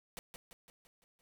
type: noise with echo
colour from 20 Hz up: pink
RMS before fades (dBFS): -45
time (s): 0.17-0.19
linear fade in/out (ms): 0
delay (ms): 170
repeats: 6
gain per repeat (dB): -5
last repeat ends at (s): 1.21
effects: none